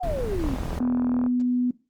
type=exponential sweep; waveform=sine; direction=down; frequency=762 to 246.9 Hz; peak=-26 dBFS; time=0-0.56 s; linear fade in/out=20 ms
type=noise; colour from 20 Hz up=brown; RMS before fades=-29 dBFS; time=0.03-0.79 s; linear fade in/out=2 ms
type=click train; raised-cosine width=1 ms; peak=-20 dBFS; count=35; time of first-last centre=0.44-1.263 s; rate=41.3 Hz
type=tone; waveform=sine; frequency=247.5 Hz; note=B3; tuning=4 cents sharp; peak=-20 dBFS; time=0.8-1.71 s; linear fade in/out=5 ms
effects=noise-tail reverb RT60 0.3 s tail -19 dB re dry + Opus 24 kbps